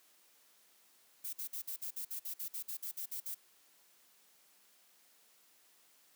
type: noise bursts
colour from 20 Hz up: violet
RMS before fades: -41 dBFS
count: 15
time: 1.24-3.348 s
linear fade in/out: 10 ms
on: 92 ms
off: 52 ms
effects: white hiss -67 dBFS RMS until 6.15 s + high-pass 200 Hz 12 dB/octave